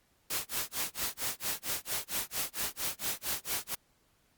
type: noise with tremolo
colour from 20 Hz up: white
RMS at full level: -32 dBFS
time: 0.3-3.75 s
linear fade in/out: 5 ms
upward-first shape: sine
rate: 4.4 Hz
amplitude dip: 100%
effects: pink hiss -70 dBFS RMS until 4.37 s + Opus 48 kbps